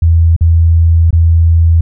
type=tone with dropouts; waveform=sine; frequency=82.8 Hz; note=E2; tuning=8 cents sharp; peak=-4 dBFS; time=0.02-1.81 s; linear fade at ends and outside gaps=5 ms; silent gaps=0.364-0.409 / 1.107-1.128 s; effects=none